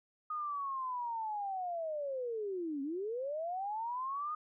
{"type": "linear two-way sweep", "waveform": "sine", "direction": "down then up", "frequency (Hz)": [1244.5, 267.8, 1244.5], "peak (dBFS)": -35, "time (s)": [0.3, 4.35], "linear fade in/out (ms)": 5, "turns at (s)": 2.82, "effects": []}